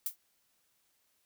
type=noise with exponential decay; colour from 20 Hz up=violet; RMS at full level=-29 dBFS; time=0.06-0.16 s; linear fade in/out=2 ms; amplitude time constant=21 ms; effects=white hiss -74 dBFS RMS until 1.25 s